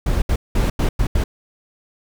brown noise bursts at uneven times, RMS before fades -17 dBFS, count 6, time 0.06-0.22 / 0.29-0.36 / 0.55-0.7 / 0.79-0.89 / 0.99-1.07 / 1.15-1.24 s, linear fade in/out 5 ms, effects none

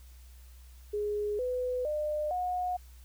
sine tone with pitch steps, 416.3 / 500.8 / 602.5 / 724.8 Hz, G#4 / B4 / D5 / F#5, +4 / +24 / +44 / -36 cents, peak -29 dBFS, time 0.93-2.77 s, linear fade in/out 10 ms, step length 460 ms, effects added 62 Hz sine -49 dBFS peak until 3.04 s + white hiss -62 dBFS RMS until 3.04 s

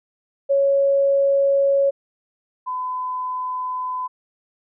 sine tone pair in turn, 554.4 / 1010.3 Hz, C#5 / B5, 0 / +39 cents, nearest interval minor seventh, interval 1039 cents, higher second, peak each -14 / -23 dBFS, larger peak first, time 0.49-1.91 / 2.66-4.08 s, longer neither, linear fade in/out 20 ms, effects none

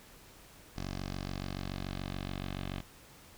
10% pulse tone with low-pass filter sweep, 47 Hz, F#1, 28 cents sharp, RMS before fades -39 dBFS, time 0.76-2.81 s, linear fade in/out 10 ms, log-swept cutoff 5400 to 3400 Hz, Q 2.4, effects pink hiss -56 dBFS RMS until 3.37 s

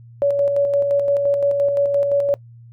sine tone with tremolo, 566 Hz, C#5, 36 cents sharp, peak -13 dBFS, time 0.22-2.34 s, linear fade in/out 0 ms, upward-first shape square, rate 5.8 Hz, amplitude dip 35%, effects noise-tail reverb RT60 0.1 s tail -22 dB re dry + added 117 Hz sine -40 dBFS peak until 2.72 s

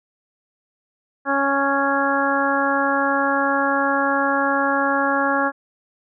harmonic tone, 277.2 Hz, C#4, in tune, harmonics 1 / 2 / 3 / 4 / 5 / 6, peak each -24 / -24 / -24 / -24 / -24 / -24 dBFS, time 1.25-5.52 s, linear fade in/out 50 ms, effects none

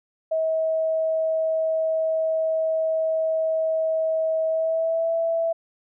sine tone with pitch glide, 641 to 661.7 Hz, E5 to E5, -49 to +6 cents, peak -20 dBFS, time 0.31-5.53 s, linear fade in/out 10 ms, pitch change +55 cents, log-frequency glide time 4.48-5.12 s, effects none

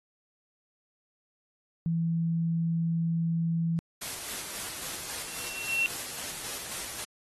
sine tone, 166 Hz, E3, 12 cents sharp, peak -25 dBFS, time 1.86-3.79 s, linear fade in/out 0 ms
white noise with tremolo, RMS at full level -36 dBFS, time 4.01-7.05 s, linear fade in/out 10 ms, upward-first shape square, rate 3.7 Hz, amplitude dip 25%
sine tone with exponential growth, 2718 Hz, F7, 48 cents flat, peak -21 dBFS, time 5.17-5.86 s, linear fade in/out 0 ms, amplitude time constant 150 ms
effects AAC 32 kbps

